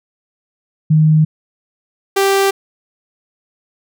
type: tone pair in turn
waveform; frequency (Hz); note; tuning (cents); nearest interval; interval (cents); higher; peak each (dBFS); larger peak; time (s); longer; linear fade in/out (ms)
sine / sawtooth; 155.56 / 392; D#3 / G4; 0 / 0; octave + major third; 1600; second; -7; neither; 0.9-1.25 / 2.16-2.51; neither; 10
effects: none